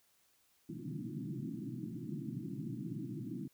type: band-pass noise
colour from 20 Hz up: pink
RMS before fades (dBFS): -42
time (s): 0.69-3.48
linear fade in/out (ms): 5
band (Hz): 120 to 340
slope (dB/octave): 96
effects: white hiss -72 dBFS RMS until 3.53 s